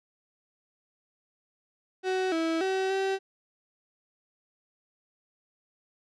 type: tone with pitch steps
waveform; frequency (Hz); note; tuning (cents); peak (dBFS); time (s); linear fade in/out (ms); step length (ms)
35% pulse; 374.3 / 326.4 / 380.7 / 386; F#4 / E4 / F#4 / G4; +20 / -17 / +49 / -27; -24; 2.03-3.19; 50; 290
effects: low-pass 5000 Hz 12 dB/octave